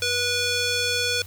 square tone with band-pass filter, 487.6 Hz, B4, 22 cents flat, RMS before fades -24 dBFS, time 0.02-1.22 s, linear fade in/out 2 ms, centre 4200 Hz, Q 1.1, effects added 94 Hz sine -39 dBFS peak until 1.26 s + white hiss -46 dBFS RMS until 1.26 s

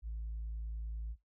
sine tone, 55 Hz, A1, in tune, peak -36 dBFS, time 0.02-1.16 s, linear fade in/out 50 ms, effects noise-tail reverb RT60 0.2 s tail -20 dB re dry + tanh soft clip ceiling -35 dBFS

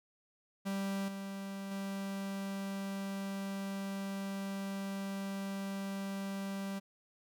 45% pulse tone with level steps, 196 Hz, G3, in tune, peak -34 / -40 / -37 dBFS, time 0.65-6.8 s, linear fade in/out 20 ms, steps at 1.08 / 1.71 s, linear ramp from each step 5 ms, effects none

